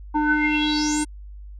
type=tone with low-pass filter sweep; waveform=square; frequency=301 Hz; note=D4; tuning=43 cents sharp; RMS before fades=-21 dBFS; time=0.14-1.05 s; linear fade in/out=20 ms; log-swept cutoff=1000 to 9100 Hz; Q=8.9; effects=added 50 Hz sine -36 dBFS peak until 1.59 s